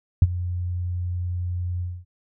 sine tone with ADSR envelope, 88.9 Hz, F2, 31 cents sharp, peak -7 dBFS, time 0.22-2.05 s, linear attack 3 ms, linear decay 37 ms, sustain -17 dB, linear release 240 ms, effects none

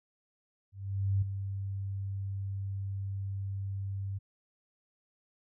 sine tone with ADSR envelope, 98 Hz, G2, in tune, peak -24 dBFS, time 0.72-4.19 s, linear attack 500 ms, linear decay 8 ms, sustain -9 dB, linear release 18 ms, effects none

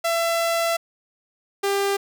sawtooth tone pair in turn, 671 / 397.8 Hz, E5 / G4, +31 / +25 cents, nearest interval major sixth, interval 906 cents, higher first, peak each -16 dBFS, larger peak neither, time 0.04-0.77 / 1.63-1.97 s, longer first, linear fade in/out 10 ms, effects none

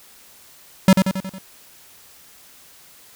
square tone with echo, 190 Hz, F#3, 46 cents sharp, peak -8 dBFS, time 0.88-0.93 s, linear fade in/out 2 ms, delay 91 ms, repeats 5, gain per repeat -5 dB, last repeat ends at 1.385 s, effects white hiss -48 dBFS RMS until 3.15 s

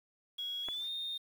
sine tone with pitch glide, 3322 to 3665 Hz, G#7 to A#7, 0 to -30 cents, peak -36 dBFS, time 0.38-1.18 s, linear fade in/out 10 ms, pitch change +170 cents, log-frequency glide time 0.63-0.89 s
clicks, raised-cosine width 0.5 ms, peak -33 / -28 dBFS, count 2, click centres 0.684 / 0.687 s
effects 9-bit

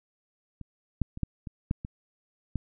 clicks, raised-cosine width 5 ms, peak -28 / -13 / -26 / -15 / -25 / -14 / -23 / -17 dBFS, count 8, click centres 0.613 / 1.017 / 1.174 / 1.233 / 1.472 / 1.711 / 1.849 / 2.557 s, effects none

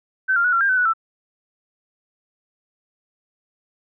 sine tone with pitch steps, 1533 / 1392 / 1466 / 1369 / 1600 / 1516 / 1474 / 1330 Hz, G6 / F6 / F#6 / F6 / G6 / F#6 / F#6 / E6, -39 / -6 / -16 / -35 / +35 / +42 / -7 / +15 cents, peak -15 dBFS, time 0.28-0.936 s, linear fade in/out 20 ms, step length 82 ms, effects none

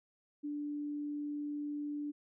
sine tone, 293.2 Hz, D4, 3 cents flat, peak -36 dBFS, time 0.43-2.12 s, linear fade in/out 20 ms, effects none

